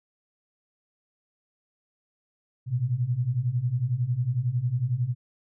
sine beating tone pair, 116.54 / 127.54 Hz, A#2 / C3, 0 / -44 cents, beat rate 11 Hz, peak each -28 / -25 dBFS, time 2.66-5.15 s, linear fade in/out 50 ms, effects none

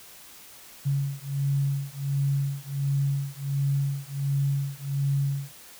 sine beating tone pair, 138.59 / 139.99 Hz, C#3 / C#3, 0 / +17 cents, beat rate 1.4 Hz, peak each -27 dBFS, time 0.85-5.52 s, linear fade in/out 20 ms, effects white hiss -48 dBFS RMS until 5.79 s

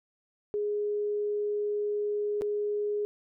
sine tone with dropouts, 415.3 Hz, G#4, in tune, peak -27 dBFS, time 0.54-3.05 s, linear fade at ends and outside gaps 0 ms, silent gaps 2.411-2.419 s, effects none

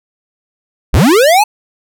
square linear sweep, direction up, 30.87 to 880 Hz, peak -6 dBFS, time 0.93-1.44 s, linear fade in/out 10 ms, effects none

